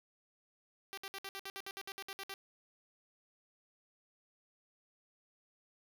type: tone bursts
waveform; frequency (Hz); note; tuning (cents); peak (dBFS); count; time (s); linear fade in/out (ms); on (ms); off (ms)
5% pulse; 390.7; G4; -6; -31; 14; 0.93-2.339; 0; 44; 61
effects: none